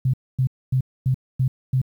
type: tone bursts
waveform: sine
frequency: 129.9 Hz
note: C3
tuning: 12 cents flat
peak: -16 dBFS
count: 6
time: 0.05-1.816 s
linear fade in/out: 5 ms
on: 86 ms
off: 250 ms
effects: 9-bit